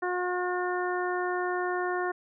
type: harmonic tone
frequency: 360 Hz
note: F#4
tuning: 47 cents flat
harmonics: 1 / 2 / 3 / 4 / 5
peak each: -30 / -33 / -35 / -36 / -37 dBFS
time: 0.02-2.12 s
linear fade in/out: 10 ms
effects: none